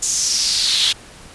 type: noise with high-pass filter sweep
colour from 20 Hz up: brown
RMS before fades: -18 dBFS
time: 0.02-0.93 s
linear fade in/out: 10 ms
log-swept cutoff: 7000 to 3400 Hz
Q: 4.2
effects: pink hiss -41 dBFS RMS until 1.34 s + resampled to 24000 Hz